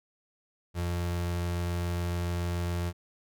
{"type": "tone", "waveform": "35% pulse", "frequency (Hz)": 87.1, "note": "F2", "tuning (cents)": -4, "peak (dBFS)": -27, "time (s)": [0.74, 2.93], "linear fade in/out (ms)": 50, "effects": []}